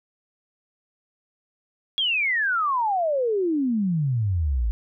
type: exponential sweep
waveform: sine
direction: down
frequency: 3354 to 51.91 Hz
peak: -20 dBFS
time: 1.98-4.71 s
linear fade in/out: 0 ms
effects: none